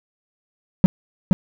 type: tone with echo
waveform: triangle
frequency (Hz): 184.9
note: F#3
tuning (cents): -1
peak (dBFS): -3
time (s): 0.84-0.86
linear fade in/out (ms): 0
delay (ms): 470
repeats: 1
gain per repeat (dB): -5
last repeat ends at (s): 1.33
effects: none

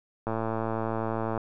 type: click train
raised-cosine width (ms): 1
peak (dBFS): -16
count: 125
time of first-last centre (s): 0.27-1.377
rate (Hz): 112
effects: none

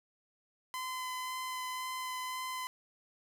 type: tone with vibrato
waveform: sawtooth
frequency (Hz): 1021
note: C6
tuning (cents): -43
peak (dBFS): -33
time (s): 0.74-2.67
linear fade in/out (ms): 0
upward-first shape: sine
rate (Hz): 1.9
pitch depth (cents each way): 9
effects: none

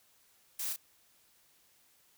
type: noise with echo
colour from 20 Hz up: blue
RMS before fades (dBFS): -37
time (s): 0.59-0.73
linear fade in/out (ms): 5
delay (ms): 32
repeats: 1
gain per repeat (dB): -4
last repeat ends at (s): 0.762
effects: white hiss -67 dBFS RMS until 2.17 s

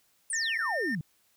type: exponential sweep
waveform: sine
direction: down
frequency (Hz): 9790 to 139.9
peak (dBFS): -30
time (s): 0.3-1.01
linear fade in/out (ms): 2
type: tone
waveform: triangle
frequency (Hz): 1813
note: A#6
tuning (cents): -49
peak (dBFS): -28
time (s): 0.33-0.95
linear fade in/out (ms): 2
effects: white hiss -68 dBFS RMS until 1.36 s

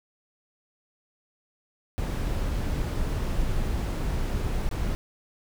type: noise with dropouts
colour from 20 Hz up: brown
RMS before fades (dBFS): -27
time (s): 1.98-4.95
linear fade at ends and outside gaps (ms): 0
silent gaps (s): 4.69-4.713
effects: none

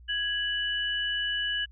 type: tone pair together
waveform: sine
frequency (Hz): 1661.2 / 2960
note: G#6 / F#7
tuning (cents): 0 / 0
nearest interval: minor seventh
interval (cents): 1000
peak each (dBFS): -30 / -29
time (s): 0.08-1.66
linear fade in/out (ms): 20
effects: added 60 Hz sine -48 dBFS peak until 1.71 s

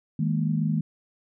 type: chord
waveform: sine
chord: D# suspended fourth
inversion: none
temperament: equal with one note detuned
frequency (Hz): 158.56 / 207.7 / 233.1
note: D#3 / G#3 / A#3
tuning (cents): +33 / 0 / 0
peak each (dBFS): -24 / -28 / -29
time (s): 0.19-0.81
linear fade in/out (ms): 5
effects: none

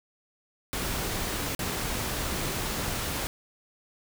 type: noise with dropouts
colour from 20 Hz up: pink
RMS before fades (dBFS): -31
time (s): 0.73-3.27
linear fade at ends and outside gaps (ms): 0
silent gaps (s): 1.549-1.592
effects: none

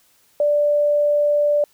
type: tone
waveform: sine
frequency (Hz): 587.3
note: D5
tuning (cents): 0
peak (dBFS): -14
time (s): 0.4-1.64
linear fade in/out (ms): 2
effects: white hiss -58 dBFS RMS until 1.73 s

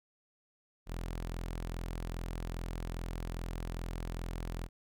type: tone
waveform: sawtooth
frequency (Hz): 42.46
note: F1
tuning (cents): -48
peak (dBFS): -33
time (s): 0.86-4.69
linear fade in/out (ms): 50
effects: none

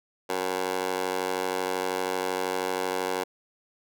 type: tone with high-pass filter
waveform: 15% pulse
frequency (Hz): 92.8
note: F#2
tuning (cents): +6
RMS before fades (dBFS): -29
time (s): 0.29-3.24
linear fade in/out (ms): 10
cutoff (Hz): 540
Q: 2.9
effects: none

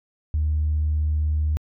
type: tone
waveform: sine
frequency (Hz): 76.3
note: D#2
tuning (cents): -33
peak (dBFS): -18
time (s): 0.34-1.57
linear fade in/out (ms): 0
effects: tanh soft clip ceiling -15 dBFS

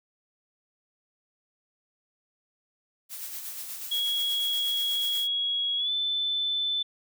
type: noise with tremolo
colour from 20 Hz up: blue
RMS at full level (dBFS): -36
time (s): 3.09-5.28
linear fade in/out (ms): 50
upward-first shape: sine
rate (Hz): 8.3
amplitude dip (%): 40
type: tone with pitch glide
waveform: sine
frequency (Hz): 3322 to 3520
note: G#7 to A7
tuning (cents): 0 to 0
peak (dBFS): -25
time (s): 3.91-6.83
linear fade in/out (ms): 10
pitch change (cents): +100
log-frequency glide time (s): 5.77-5.92
effects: none

